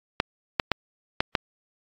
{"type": "clicks", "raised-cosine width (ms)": 0.3, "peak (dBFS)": -4, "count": 5, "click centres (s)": [0.201, 0.598, 0.717, 1.205, 1.352], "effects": ["AAC 64 kbps"]}